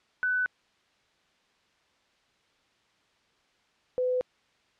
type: tone pair in turn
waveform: sine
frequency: 1500 / 503.8 Hz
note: F#6 / B4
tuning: +23 / +34 cents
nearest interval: octave + perfect fifth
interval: 1889 cents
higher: first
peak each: -24 dBFS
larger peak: neither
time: 0.23-0.46 / 3.98-4.21 s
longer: neither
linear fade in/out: 0 ms
effects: white hiss -67 dBFS RMS until 4.79 s + low-pass 4000 Hz 12 dB/octave